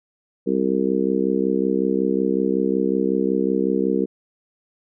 harmonic tone, 65.41 Hz, C2, in tune, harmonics 3 / 4 / 5 / 6 / 7, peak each -24 / -24 / -24 / -24 / -24 dBFS, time 0.46-4.06 s, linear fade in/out 20 ms, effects none

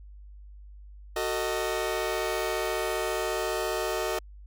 sawtooth chord, D# diminished, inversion first, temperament just, 373.4 / 448 / 622.3 Hz, F#4 / A4 / D#5, +16 / +31 / 0 cents, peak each -28 dBFS, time 1.16-4.19 s, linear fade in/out 5 ms, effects added 50 Hz sine -44 dBFS peak until 4.46 s

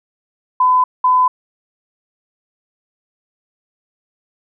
sine tone pair in turn, 1009 / 1009 Hz, B5 / B5, +37 / +37 cents, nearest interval unison, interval 0 cents, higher neither, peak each -9 dBFS, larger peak neither, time 0.6-0.84 / 1.04-1.28 s, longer neither, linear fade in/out 5 ms, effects none

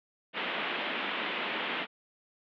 white band-pass noise, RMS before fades -34 dBFS, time 0.33-1.87 s, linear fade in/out 50 ms, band 180 to 3300 Hz, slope 48 dB/octave, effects none

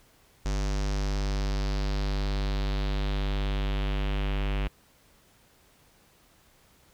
square tone with low-pass filter sweep, 49.54 Hz, G1, 19 cents sharp, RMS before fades -28 dBFS, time 0.45-4.68 s, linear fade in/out 10 ms, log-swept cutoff 6200 to 2800 Hz, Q 2.7, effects pink hiss -61 dBFS RMS until 6.93 s

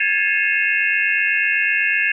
sine tone cluster, 1648 / 1736 / 2152 / 2537 / 2732 Hz, G#6 / A6 / C7 / D#7 / F7, -14 / -24 / +48 / +33 / -39 cents, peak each -22 dBFS, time 0-2.12 s, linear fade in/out 5 ms, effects none

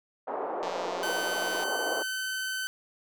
white band-pass noise, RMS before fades -33 dBFS, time 0.27-2.03 s, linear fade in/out 10 ms, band 360 to 890 Hz, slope 24 dB/octave
click train, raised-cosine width 0.2 ms, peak -24 dBFS, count 179, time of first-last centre 0.63-1.636 s, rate 177 Hz
sawtooth tone, 1526 Hz, G6, 47 cents flat, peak -27 dBFS, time 1.03-2.67 s, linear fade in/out 0 ms
effects none

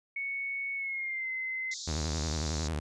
sine tone with pitch glide, 2217 to 2057 Hz, C#7 to C7, 0 to -30 cents, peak -32 dBFS, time 0.16-1.74 s, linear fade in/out 5 ms, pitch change -130 cents, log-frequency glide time 0.75-1.3 s
white band-pass noise, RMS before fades -41 dBFS, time 1.71-2.68 s, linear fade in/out 5 ms, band 3600 to 7200 Hz, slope 96 dB/octave
sawtooth tone with vibrato, 77.8 Hz, D#2, in tune, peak -27 dBFS, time 1.87-2.8 s, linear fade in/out 10 ms, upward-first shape sine, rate 11 Hz, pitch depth 130 cents each way
effects resampled to 24000 Hz

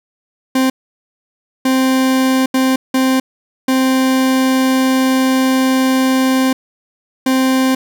40% pulse tone bursts at uneven times, 261.6 Hz, C4, in tune, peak -10 dBFS, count 6, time 0.55-0.7 / 1.65-2.46 / 2.54-2.76 / 2.94-3.2 / 3.68-6.53 / 7.26-7.75 s, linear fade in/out 5 ms, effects none

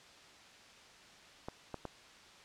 clicks, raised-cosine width 1 ms, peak -26 dBFS, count 3, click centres 1.485 / 1.743 / 1.853 s, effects white hiss -57 dBFS RMS until 2.44 s + low-pass 5000 Hz 12 dB/octave

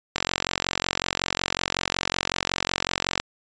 click train, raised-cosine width 0.2 ms, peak -4 dBFS, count 139, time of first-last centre 0.16-3.2 s, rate 45.4 Hz, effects resampled to 16000 Hz

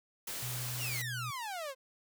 white noise, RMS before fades -40 dBFS, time 0.27-1.02 s, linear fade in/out 5 ms
sine tone with pitch glide, 123.47 to 122.26 Hz, B2 to B2, 0 to -17 cents, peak -39 dBFS, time 0.42-1.31 s, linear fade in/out 10 ms, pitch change -17 cents, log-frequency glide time 0.97-1.19 s
sawtooth exponential sweep, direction down, 3029 to 509 Hz, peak -34 dBFS, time 0.78-1.75 s, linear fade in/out 50 ms
effects none

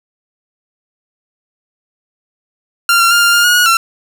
sawtooth tone with pitch steps, 1388 / 1369 / 1404 / 1396 / 1408 / 1443 / 1451 / 1353 Hz, F6 / F6 / F6 / F6 / F6 / F#6 / F#6 / E6, -11 / -35 / +9 / -1 / +14 / -44 / -34 / +45 cents, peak -4 dBFS, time 2.89-3.77 s, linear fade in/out 2 ms, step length 110 ms, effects none

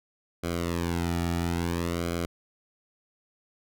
sawtooth tone with flanger, 85.5 Hz, F2, 36 cents flat, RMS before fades -29 dBFS, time 0.43-2.26 s, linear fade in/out 10 ms, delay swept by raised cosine 1.1 to 1.94 ms, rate 0.59 Hz, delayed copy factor -0.95, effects none

